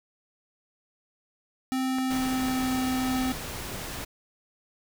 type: tone with pitch glide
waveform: square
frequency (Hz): 260.7 to 257.7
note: C4 to C4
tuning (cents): -6 to -26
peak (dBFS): -26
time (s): 1.72-3.32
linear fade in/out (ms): 0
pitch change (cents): -20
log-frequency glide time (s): 1.84-2.74
type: clicks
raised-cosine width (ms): 0.5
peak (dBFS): -22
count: 2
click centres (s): 1.985 / 2.484
type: noise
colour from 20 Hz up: pink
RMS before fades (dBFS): -36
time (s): 2.1-4.05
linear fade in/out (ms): 10
effects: none